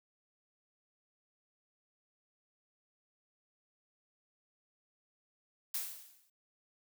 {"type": "noise with exponential decay", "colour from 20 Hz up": "blue", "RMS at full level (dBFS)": -34, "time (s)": [5.74, 6.3], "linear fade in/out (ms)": 5, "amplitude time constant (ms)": 120, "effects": []}